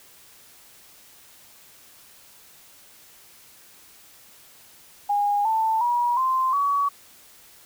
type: tone with pitch steps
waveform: sine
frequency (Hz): 818 / 886.9 / 961.6 / 1042.6 / 1130.4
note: G#5 / A5 / B5 / C6 / C#6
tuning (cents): -26 / +14 / -46 / -6 / +34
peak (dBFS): -19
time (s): 5.09-6.89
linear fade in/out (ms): 10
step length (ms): 360
effects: white hiss -51 dBFS RMS until 7.65 s